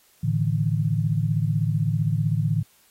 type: chord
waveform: sine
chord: A suspended fourth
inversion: none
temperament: equal with one note detuned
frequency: 110 / 146.83 / 162.54 Hz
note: A2 / D3 / E3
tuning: 0 / 0 / -24 cents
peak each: -24 / -24 / -25 dBFS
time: 0.23-2.63 s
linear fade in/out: 10 ms
effects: white hiss -59 dBFS RMS until 2.9 s + AAC 48 kbps